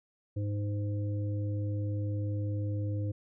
harmonic tone, 102.9 Hz, G#2, 16 cents flat, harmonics 1 / 3 / 5, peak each -30 / -40 / -44 dBFS, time 0.36-3.12 s, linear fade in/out 10 ms, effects none

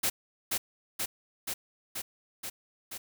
white noise with echo, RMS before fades -28 dBFS, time 0.03-0.1 s, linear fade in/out 10 ms, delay 480 ms, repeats 6, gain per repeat -2 dB, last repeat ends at 2.98 s, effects none

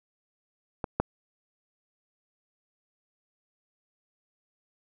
clicks, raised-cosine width 1 ms, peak -16 / -9 dBFS, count 2, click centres 0.842 / 1 s, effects none

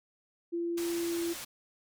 sine tone with pitch glide, 341.3 to 339.1 Hz, F4 to E4, -40 to +49 cents, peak -30 dBFS, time 0.52-1.34 s, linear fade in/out 20 ms, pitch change -11 cents, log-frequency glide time 0.84-1.2 s
white low-pass noise, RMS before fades -42 dBFS, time 0.77-1.45 s, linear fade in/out 10 ms, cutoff 11000 Hz, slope 12 dB/octave
effects none

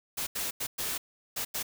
white noise bursts at uneven times, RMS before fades -33 dBFS, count 6, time 0.17-0.27 / 0.35-0.51 / 0.6-0.67 / 0.78-0.98 / 1.36-1.45 / 1.54-1.63 s, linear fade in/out 10 ms, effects none

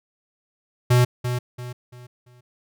square tone with echo, 123.47 Hz, B2, in tune, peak -14 dBFS, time 0.9-1.05 s, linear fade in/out 10 ms, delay 340 ms, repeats 4, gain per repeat -9 dB, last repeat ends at 2.41 s, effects none

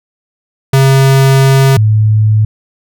square / sine tone pair in turn, 134.9 / 107.69 Hz, C#3 / A2, -47 / -37 cents, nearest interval major third, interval 390 cents, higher first, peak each -5 dBFS, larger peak neither, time 0.73-1.77 / 1.77-2.45 s, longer first, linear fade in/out 5 ms, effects none

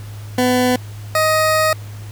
20% pulse tone pair in turn, 250.5 / 627 Hz, B3 / D#5, +25 / +13 cents, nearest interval octave + major third, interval 1588 cents, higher second, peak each -8 dBFS, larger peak neither, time 0.38-0.76 / 1.15-1.73 s, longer second, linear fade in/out 2 ms, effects added 104 Hz sine -29 dBFS peak until 2.11 s + pink hiss -42 dBFS RMS until 2.11 s

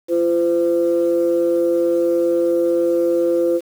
sine tone pair together, 342.1 / 512.6 Hz, F4 / C5, -36 / -36 cents, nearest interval perfect fifth, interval 700 cents, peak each -16 dBFS, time 0.08-3.61 s, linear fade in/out 50 ms, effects tanh soft clip ceiling -8 dBFS + 7-bit

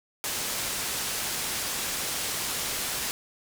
white low-pass noise, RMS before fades -31 dBFS, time 0.24-3.11 s, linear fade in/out 0 ms, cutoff 11000 Hz, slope 12 dB/octave, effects none

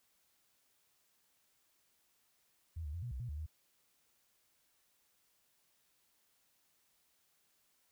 sine tone with pitch steps, 81.9 / 73.2 / 85.9 / 121.2 / 63.6 / 121.1 / 73.7 / 78 Hz, E2 / D2 / F2 / B2 / C2 / B2 / D2 / D#2, -11 / -5 / -28 / -32 / -48 / -34 / +7 / +5 cents, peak -39 dBFS, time 2.76-3.464 s, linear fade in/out 10 ms, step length 88 ms, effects white hiss -75 dBFS RMS until 7.91 s

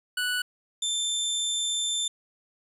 25% pulse tone pair in turn, 1480 / 3557 Hz, F#6 / A7, 0 / +18 cents, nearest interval octave + minor third, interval 1518 cents, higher second, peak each -22 dBFS, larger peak neither, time 0.17-0.42 / 0.82-2.08 s, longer second, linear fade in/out 5 ms, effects resampled to 32000 Hz + 10-bit

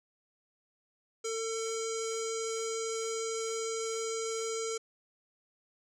square tone with low-pass filter, 448.9 Hz, A4, 35 cents sharp, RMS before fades -35 dBFS, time 1.24-4.78 s, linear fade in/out 10 ms, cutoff 7100 Hz, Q 6.8, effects none

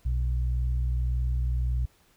sine tone pair together, 61.73 / 123.47 Hz, B1 / B2, 0 / 0 cents, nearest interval octave, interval 1200 cents, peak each -24 / -33 dBFS, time 0.05-1.86 s, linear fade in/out 10 ms, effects pink hiss -63 dBFS RMS until 2.16 s

